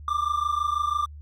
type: tone pair together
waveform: triangle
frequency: 1173.9 / 1200 Hz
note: D6 / D6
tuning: -1 / +37 cents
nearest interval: unison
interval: 38 cents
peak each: -24 dBFS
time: 0.08-1.06 s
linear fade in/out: 2 ms
effects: added 74 Hz sine -39 dBFS peak until 1.21 s